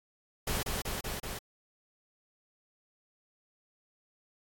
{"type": "noise with echo", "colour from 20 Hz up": "pink", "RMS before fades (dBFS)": -32, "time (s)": [0.47, 0.63], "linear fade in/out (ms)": 5, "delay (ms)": 190, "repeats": 4, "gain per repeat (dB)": -2, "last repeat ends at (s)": 1.39, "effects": ["AAC 64 kbps"]}